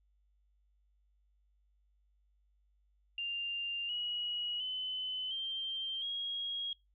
sine tone with pitch steps, 2794 / 2909 / 3029 / 3154 / 3284 Hz, F7 / F#7 / F#7 / G7 / G#7, 0 / -30 / +40 / +10 / -20 cents, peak -35 dBFS, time 3.18-6.73 s, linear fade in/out 2 ms, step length 710 ms, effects noise-tail reverb RT60 0.2 s tail -24 dB re dry + added 50 Hz sine -69 dBFS peak until 6.94 s

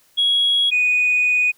sine tone pair in turn, 3322 / 2479 Hz, G#7 / D#7, 0 / -7 cents, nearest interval perfect fourth, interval 507 cents, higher first, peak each -13 dBFS, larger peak neither, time 0.17-0.71 / 0.71-1.52 s, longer second, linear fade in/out 20 ms, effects tanh soft clip ceiling -10 dBFS + white hiss -57 dBFS RMS until 1.57 s

